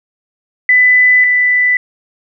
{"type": "tone pair in turn", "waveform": "sine", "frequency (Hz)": [1998, 1987.8], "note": ["B6", "B6"], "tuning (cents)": [20, 11], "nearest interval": "unison", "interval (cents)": 9, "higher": "first", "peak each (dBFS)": [-5, -8], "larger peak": "first", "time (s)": [[0.69, 1.24], [1.24, 1.77]], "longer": "first", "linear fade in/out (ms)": 2, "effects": []}